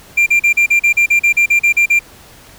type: tone bursts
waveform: triangle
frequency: 2380 Hz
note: D7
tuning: 22 cents sharp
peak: -6 dBFS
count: 14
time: 0.17-1.993 s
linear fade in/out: 10 ms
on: 94 ms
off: 39 ms
effects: pink hiss -41 dBFS RMS until 2.58 s